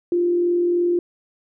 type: tone with frequency modulation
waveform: sine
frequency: 349.2 Hz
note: F4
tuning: in tune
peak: -16 dBFS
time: 0.12-0.99 s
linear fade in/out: 2 ms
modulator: 43.2 Hz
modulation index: 0.22
effects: none